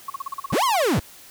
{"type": "tone bursts", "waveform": "sine", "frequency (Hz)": 1100, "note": "C#6", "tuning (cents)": -14, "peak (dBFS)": -25, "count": 13, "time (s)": [0.08, 0.821], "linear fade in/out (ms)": 5, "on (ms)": 21, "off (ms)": 39}
{"type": "linear two-way sweep", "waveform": "45% pulse", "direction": "up then down", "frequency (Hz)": [58.3, 1108.7, 58.3], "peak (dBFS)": -18, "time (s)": [0.52, 1], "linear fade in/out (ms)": 10, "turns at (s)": 0.64}
{"effects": ["white hiss -46 dBFS RMS until 1.3 s"]}